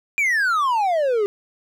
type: exponential sweep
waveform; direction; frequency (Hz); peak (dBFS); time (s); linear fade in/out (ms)
triangle; down; 2417 to 393.3; -15; 0.18-1.26; 0
effects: none